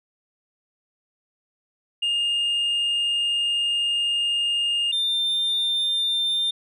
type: tone pair in turn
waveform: sine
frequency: 2828 / 3601 Hz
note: F7 / A7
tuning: +21 / +39 cents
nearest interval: major third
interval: 418 cents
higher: second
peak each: -18 dBFS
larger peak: neither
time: 2.02-4.92 / 4.92-6.51 s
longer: first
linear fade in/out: 10 ms
effects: tanh soft clip ceiling -19 dBFS